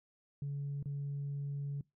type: tone with dropouts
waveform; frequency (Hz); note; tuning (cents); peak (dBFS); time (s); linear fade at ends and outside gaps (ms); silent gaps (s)
sine; 141.7; C#3; +38; -34; 0.42-1.81; 2; 0.827-0.857
effects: noise-tail reverb RT60 0.2 s tail -24 dB re dry + tanh soft clip ceiling -33 dBFS